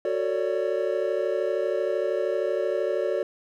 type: chord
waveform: triangle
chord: D major seventh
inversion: first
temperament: equal with one note detuned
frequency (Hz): 370 / 447.7 / 554.4 / 587.3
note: F#4 / A4 / C#5 / D5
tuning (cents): 0 / +30 / 0 / 0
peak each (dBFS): -27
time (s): 0.05-3.23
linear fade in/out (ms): 2
effects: none